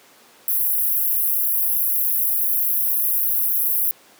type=high-pass noise; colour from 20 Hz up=pink; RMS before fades=-20 dBFS; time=0.48-3.91 s; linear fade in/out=0 ms; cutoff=11000 Hz; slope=96 dB/octave; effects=pink hiss -50 dBFS RMS until 4.19 s + high-pass 300 Hz 12 dB/octave